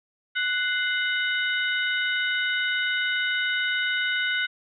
harmonic tone with a mistuned harmonic, 742 Hz, F#5, 5 cents sharp, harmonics 2 / 3 / 4 / 5, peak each -25 / -29 / -31 / -33 dBFS, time 0.35-4.47 s, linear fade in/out 20 ms, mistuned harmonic 3, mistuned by -110 cents, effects none

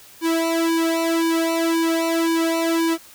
sawtooth tone with flanger, 329.6 Hz, E4, in tune, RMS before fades -20 dBFS, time 0.21-2.98 s, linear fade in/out 50 ms, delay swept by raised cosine 1.5 to 2.44 ms, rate 1.9 Hz, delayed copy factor -1, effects white hiss -46 dBFS RMS until 3.14 s

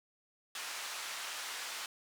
pink band-pass noise, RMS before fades -42 dBFS, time 0.55-1.86 s, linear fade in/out 2 ms, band 1200 to 9000 Hz, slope 12 dB/octave, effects none

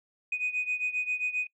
sine beating tone pair, 2489 / 2496.5 Hz, D#7 / D#7, 0 / +5 cents, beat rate 7.5 Hz, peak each -29 / -32 dBFS, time 0.32-1.47 s, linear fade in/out 5 ms, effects noise-tail reverb RT60 0.1 s tail -25 dB re dry + tanh soft clip ceiling -22 dBFS

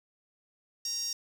sawtooth tone with high-pass filter, 932.3 Hz, A#5, in tune, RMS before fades -34 dBFS, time 0.85-1.13 s, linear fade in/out 2 ms, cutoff 5500 Hz, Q 9.6, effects none

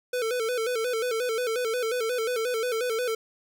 square tone with vibrato, 471.8 Hz, A#4, 21 cents sharp, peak -26 dBFS, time 0.13-3.15 s, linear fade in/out 5 ms, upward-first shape square, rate 5.6 Hz, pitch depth 94 cents each way, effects none

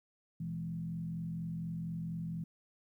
sine tone with frequency modulation, 166.5 Hz, E3, 18 cents sharp, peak -36 dBFS, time 0.4-2.44 s, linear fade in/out 5 ms, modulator 44.2 Hz, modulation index 0.73, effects 12-bit

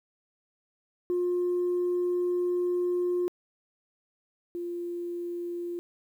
sine tone pair in turn, 355.6 / 347.7 Hz, F4 / F4, +31 / -8 cents, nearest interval unison, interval 39 cents, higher first, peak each -23 / -31 dBFS, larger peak first, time 1.1-3.28 / 4.55-5.79 s, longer first, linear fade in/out 0 ms, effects tanh soft clip ceiling -22 dBFS + 10-bit

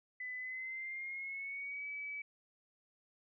sine tone with pitch glide, 2005 to 2290 Hz, B6 to D7, +26 to -44 cents, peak -40 dBFS, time 0.2-2.22 s, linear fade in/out 5 ms, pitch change +230 cents, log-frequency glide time 0.37-1.87 s, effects none

